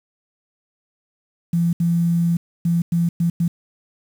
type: tone bursts at uneven times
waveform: sine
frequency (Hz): 170.1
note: F3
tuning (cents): -45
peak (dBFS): -15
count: 6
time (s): 1.53-1.73 / 1.8-2.37 / 2.65-2.82 / 2.92-3.09 / 3.2-3.3 / 3.4-3.48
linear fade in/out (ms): 5
effects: 7-bit